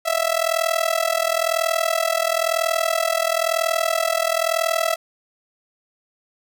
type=tone with amplitude modulation; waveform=sawtooth; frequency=659.3 Hz; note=E5; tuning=in tune; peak=-11 dBFS; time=0.05-4.96 s; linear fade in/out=20 ms; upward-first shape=sine; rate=41 Hz; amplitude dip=90%; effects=none

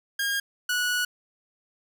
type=tone pair in turn; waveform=sawtooth; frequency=1621 / 1468.5 Hz; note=G#6 / F#6; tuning=-42 / -13 cents; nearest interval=major second; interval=171 cents; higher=first; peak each=-21 / -20 dBFS; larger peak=second; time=0.19-0.4 / 0.69-1.05 s; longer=second; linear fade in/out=5 ms; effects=none

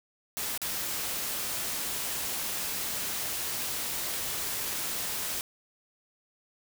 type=noise with dropouts; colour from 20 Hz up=white; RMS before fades=-33 dBFS; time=0.37-5.41 s; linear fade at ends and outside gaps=0 ms; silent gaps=0.576-0.617 s; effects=none

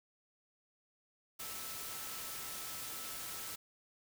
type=tone in noise; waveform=sine; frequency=1312 Hz; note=E6; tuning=9 cents flat; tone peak=-55 dBFS; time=1.39-3.56 s; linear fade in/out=10 ms; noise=white; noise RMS=-44 dBFS; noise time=1.39-3.56 s; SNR=-14 dB; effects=none

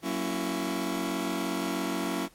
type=chord; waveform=sawtooth; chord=F# dominant seventh; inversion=none; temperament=just; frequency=185 / 231.2 / 277.5 / 333 Hz; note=F#3 / A#3 / C#4 / E4; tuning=0 / -14 / +2 / +18 cents; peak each=-31 / -32 / -29 / -29 dBFS; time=0.02-2.29 s; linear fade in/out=50 ms; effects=pink hiss -59 dBFS RMS until 2.34 s + MP3 64 kbps

